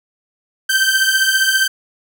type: beating tone pair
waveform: sawtooth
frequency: 1549 / 1564 Hz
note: G6 / G6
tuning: -21 / -4 cents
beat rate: 15 Hz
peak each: -12 dBFS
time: 0.69-1.68 s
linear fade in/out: 10 ms
effects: none